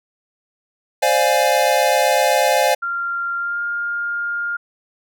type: chord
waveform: square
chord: D half-diminished seventh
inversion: third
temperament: equal with one note detuned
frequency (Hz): 523.3 / 591.1 / 698.5 / 830.6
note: C5 / D5 / F5 / Ab5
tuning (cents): 0 / +11 / 0 / 0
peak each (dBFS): -20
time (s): 1.02-2.75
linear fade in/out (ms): 10
type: tone with pitch glide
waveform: sine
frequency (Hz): 1387 to 1409.6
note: F6 to F6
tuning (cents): -12 to +16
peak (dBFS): -20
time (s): 2.82-4.57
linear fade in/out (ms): 10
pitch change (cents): +28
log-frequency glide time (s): 3.37-3.62
effects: none